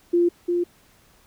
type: tone pair in turn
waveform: sine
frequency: 346.6 / 349.4 Hz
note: F4 / F4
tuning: -13 / +1 cents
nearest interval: unison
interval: 14 cents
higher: second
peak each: -15 / -19 dBFS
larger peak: first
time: 0.13-0.29 / 0.48-0.64 s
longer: neither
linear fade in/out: 10 ms
effects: pink hiss -57 dBFS RMS until 1.26 s